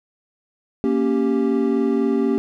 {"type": "chord", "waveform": "triangle", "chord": "G diminished", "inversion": "first", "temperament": "equal", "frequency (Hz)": [233.1, 277.2, 392], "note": ["Bb3", "Db4", "G4"], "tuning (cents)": [0, 0, 0], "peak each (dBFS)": -19, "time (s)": [0.84, 2.38], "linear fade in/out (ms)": 0, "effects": []}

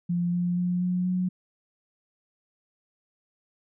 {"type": "tone with pitch steps", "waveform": "sine", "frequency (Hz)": [174.2, 176.22, 178.27, 180.34, 182.44], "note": ["F3", "F3", "F3", "F#3", "F#3"], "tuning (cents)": [-4, 16, 36, -44, -24], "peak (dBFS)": -23, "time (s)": [0.09, 1.29], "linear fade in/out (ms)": 10, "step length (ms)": 240, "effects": []}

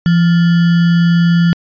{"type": "tone with sample-and-hold", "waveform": "sine", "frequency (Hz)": 170.2, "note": "F3", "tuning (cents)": -44, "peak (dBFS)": -7, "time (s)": [0.06, 1.53], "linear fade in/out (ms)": 0, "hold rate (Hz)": 1575, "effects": ["resampled to 11025 Hz"]}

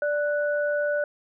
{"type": "tone pair together", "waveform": "sine", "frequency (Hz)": [587.3, 1480], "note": ["D5", "F#6"], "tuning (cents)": [0, 0], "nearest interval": "octave + major third", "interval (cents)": 1600, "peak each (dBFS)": [-23, -29], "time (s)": [0.02, 1.04], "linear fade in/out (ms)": 2, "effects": []}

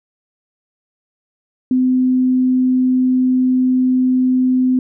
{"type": "tone", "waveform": "sine", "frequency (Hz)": 255.4, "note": "C4", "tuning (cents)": -42, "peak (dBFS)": -11, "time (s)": [1.71, 4.79], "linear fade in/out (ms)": 2, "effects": []}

